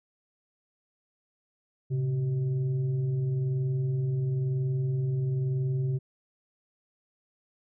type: tone with frequency modulation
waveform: sine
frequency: 134 Hz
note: C3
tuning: 42 cents sharp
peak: -25 dBFS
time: 1.9-5.99 s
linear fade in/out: 20 ms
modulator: 247 Hz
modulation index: 0.41
effects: none